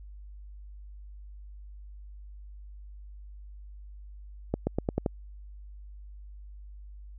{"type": "accelerating click train", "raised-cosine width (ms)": 2, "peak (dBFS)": -13, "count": 6, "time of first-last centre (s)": [4.54, 5.062], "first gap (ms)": 130, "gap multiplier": 0.89, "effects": ["added 50 Hz sine -43 dBFS peak until 7.18 s"]}